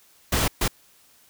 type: noise bursts at uneven times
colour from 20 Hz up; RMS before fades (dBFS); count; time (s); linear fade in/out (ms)
pink; -22; 2; 0.32-0.48 / 0.61-0.68; 5
effects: white hiss -57 dBFS RMS until 1.29 s